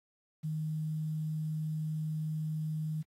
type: tone with quantisation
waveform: sine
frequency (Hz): 155.56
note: D#3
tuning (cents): 0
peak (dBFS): -32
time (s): 0.43-3.03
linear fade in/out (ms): 20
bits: 10
effects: AAC 48 kbps